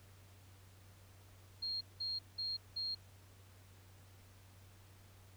sine tone bursts, 4234 Hz, C8, 20 cents sharp, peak -37 dBFS, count 4, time 1.62-2.95 s, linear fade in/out 10 ms, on 190 ms, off 190 ms, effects added 95 Hz sine -59 dBFS peak until 5.36 s + pink hiss -65 dBFS RMS until 5.36 s

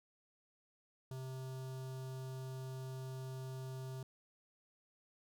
square tone with notch filter, 130.81 Hz, C3, in tune, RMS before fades -45 dBFS, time 1.11-4.03 s, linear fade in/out 2 ms, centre 2100 Hz, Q 1.1, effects none

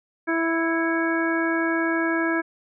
harmonic tone with a mistuned harmonic, 329.6 Hz, E4, in tune, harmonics 1 / 2 / 3 / 4 / 5 / 7, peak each -23 / -30 / -32 / -32 / -26 / -34 dBFS, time 0.27-2.42 s, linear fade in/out 20 ms, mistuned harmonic 7, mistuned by -58 cents, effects none

